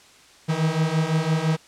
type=beating tone pair; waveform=45% pulse; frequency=155.56 / 161.46 Hz; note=D#3 / E3; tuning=0 / -36 cents; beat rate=5.9 Hz; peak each=-24 / -22 dBFS; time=0.48-1.57 s; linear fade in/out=20 ms; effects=white hiss -51 dBFS RMS until 1.67 s + low-pass 7000 Hz 12 dB/octave